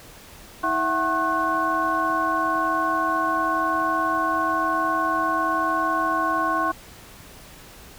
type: tone cluster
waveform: sine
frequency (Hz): 321.5 / 666 / 747 / 1084 / 1492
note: E4 / E5 / F#5 / C#6 / F#6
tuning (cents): -43 / +18 / +16 / -39 / +14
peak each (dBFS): -29 / -29 / -30 / -22 / -28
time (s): 0.63-6.72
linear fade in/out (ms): 10
effects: pink hiss -45 dBFS RMS until 7.98 s